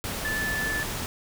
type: tone in noise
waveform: sine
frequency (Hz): 1745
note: A6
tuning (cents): -15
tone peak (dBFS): -27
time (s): 0.25-0.83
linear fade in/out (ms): 0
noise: pink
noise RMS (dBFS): -32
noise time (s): 0.04-1.06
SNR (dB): +2
effects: none